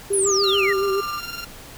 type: tone with vibrato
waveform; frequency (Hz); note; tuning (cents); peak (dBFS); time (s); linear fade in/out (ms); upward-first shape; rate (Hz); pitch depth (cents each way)
sine; 392; G4; 0; -19; 0.1-1.01; 10; sine; 7; 41
type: exponential sweep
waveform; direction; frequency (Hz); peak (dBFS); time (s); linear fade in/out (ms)
sine; down; 11175 to 1805; -19; 0.13-0.73; 5
type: tone with pitch glide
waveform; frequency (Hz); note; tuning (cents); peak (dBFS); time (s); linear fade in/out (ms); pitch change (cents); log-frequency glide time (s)
sine; 1212 to 1190.5; D#6 to D6; -46 to +23; -26; 0.25-1.2; 20; -31; 0.53-0.87
type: tone with tremolo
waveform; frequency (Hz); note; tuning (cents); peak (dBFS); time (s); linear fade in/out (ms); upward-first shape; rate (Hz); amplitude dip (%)
15% pulse; 1389; F6; -10; -22; 0.43-1.45; 10; square; 20; 50
effects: pink hiss -41 dBFS RMS until 1.77 s